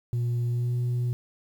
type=tone with pitch glide; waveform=sine; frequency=119.9 to 122.14 Hz; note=A#2 to B2; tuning=+49 to -19 cents; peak=-21 dBFS; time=0.13-1.13 s; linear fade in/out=0 ms; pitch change=+32 cents; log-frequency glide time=0.48-0.73 s; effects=tanh soft clip ceiling -23 dBFS + 9-bit